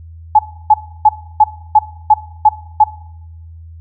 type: tone bursts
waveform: sine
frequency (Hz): 853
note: G#5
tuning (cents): +46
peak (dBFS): -3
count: 8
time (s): 0.35-2.84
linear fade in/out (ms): 5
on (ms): 40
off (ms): 310
effects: noise-tail reverb RT60 0.8 s tail -19 dB re dry + added 82 Hz sine -32 dBFS peak until 3.8 s